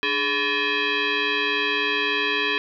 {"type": "tone with frequency modulation", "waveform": "sine", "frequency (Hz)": 418.7, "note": "G#4", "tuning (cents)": 14, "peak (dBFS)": -20, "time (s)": [0.03, 2.58], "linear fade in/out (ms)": 0, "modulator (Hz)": 714, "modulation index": 4.4, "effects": []}